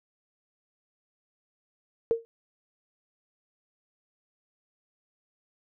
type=tone with exponential decay; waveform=sine; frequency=459.4 Hz; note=A#4; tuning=25 cents flat; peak=-17 dBFS; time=2.11-2.25 s; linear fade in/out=0 ms; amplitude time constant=30 ms; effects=none